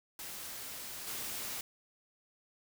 white noise with level steps, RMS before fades -44 / -40 dBFS, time 0.19-1.61 s, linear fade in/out 2 ms, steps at 1.07 s, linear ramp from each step 2 ms, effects none

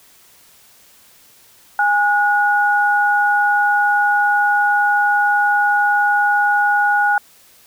sine tone pair together, 822 / 1452.8 Hz, G#5 / F#6, -18 / -32 cents, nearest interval minor seventh, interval 986 cents, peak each -15 dBFS, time 1.79-7.18 s, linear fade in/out 2 ms, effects white hiss -49 dBFS RMS until 7.66 s

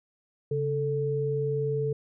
sine tone pair together, 138.8 / 440 Hz, C#3 / A4, +3 / 0 cents, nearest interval octave + minor sixth, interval 1997 cents, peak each -29 / -27 dBFS, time 0.51-1.93 s, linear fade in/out 5 ms, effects none

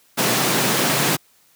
pink high-pass noise, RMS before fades -19 dBFS, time 0.17-1.17 s, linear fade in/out 20 ms, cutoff 120 Hz, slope 96 dB/octave, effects white hiss -57 dBFS RMS until 1.55 s + high-pass 60 Hz 12 dB/octave

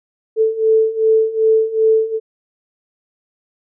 sine beating tone pair, 440 / 442.6 Hz, A4 / A4, 0 / +10 cents, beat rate 2.6 Hz, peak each -16 / -13 dBFS, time 0.36-2.2 s, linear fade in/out 50 ms, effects none

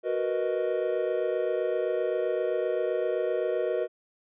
triangle chord, B major seventh, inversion second, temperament equal, 370 / 466.2 / 493.9 / 622.3 Hz, F#4 / A#4 / B4 / D#5, 0 / 0 / 0 / 0 cents, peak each -29 dBFS, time 0.03-3.88 s, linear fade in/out 50 ms, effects resampled to 8000 Hz

